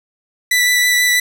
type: tone with vibrato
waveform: sawtooth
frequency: 1975.5 Hz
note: B6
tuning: in tune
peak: -8 dBFS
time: 0.51-1.2 s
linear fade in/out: 5 ms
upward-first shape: sine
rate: 6.2 Hz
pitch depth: 11 cents each way
effects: none